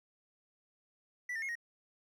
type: tone with pitch steps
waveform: triangle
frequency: 1966 / 1807 / 2158 / 1875 Hz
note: B6 / A6 / C#7 / A#6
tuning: -8 / +46 / -47 / +10 cents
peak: -34 dBFS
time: 1.29-1.554 s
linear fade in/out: 5 ms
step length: 66 ms
effects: none